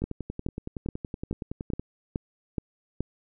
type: two click trains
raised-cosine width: 3 ms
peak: -15 / -20 dBFS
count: 8 / 20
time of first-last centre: 0.04-3.006 / 0.02-1.796 s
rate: 2.36 / 10.7 Hz
effects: none